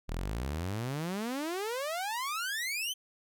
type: exponential sweep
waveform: sawtooth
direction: up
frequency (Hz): 37.28 to 3163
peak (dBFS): -29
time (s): 0.08-2.94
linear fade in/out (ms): 20
effects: none